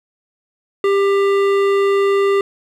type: tone with hard clipping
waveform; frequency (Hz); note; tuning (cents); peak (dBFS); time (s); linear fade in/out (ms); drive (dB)
triangle; 396.7; G4; +21; -14; 0.84-2.41; 2; 17
effects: none